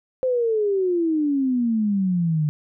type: exponential sweep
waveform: sine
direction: down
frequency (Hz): 523.3 to 147.3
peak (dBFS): -18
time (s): 0.23-2.49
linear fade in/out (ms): 0
effects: none